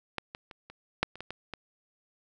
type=clicks; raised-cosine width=0.3 ms; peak=-15 / -23 / -29 / -30 / -8 / -29 / -22 / -21 / -21 dBFS; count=9; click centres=0.183 / 0.349 / 0.512 / 0.7 / 1.03 / 1.156 / 1.206 / 1.306 / 1.537 s; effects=none